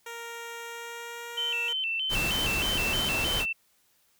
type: tone with pitch glide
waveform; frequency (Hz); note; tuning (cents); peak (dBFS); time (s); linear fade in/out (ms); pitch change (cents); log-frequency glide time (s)
10% pulse; 466.2 to 472.4; A#4 to A#4; 0 to +23; -29; 0.06-1.73; 5; +23; 0.63-1.47
type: tone with vibrato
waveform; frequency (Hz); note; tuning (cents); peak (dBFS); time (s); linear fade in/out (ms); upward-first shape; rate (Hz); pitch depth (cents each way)
sine; 2868; F7; +45; -27; 1.37-3.53; 10; square; 3.2; 120
type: noise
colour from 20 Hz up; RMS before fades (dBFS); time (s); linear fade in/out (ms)
pink; -31; 2.09-3.46; 50
effects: white hiss -67 dBFS RMS until 4.19 s